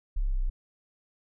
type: linear sweep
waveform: sine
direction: down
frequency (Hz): 35.17 to 30.19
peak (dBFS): -24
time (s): 0.16-0.5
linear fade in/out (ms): 10
effects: none